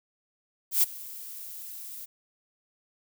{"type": "noise with ADSR envelope", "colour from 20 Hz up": "violet", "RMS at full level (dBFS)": -20, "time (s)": [0.71, 2.06], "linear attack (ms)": 120, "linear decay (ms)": 16, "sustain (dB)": -21, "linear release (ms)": 15, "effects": []}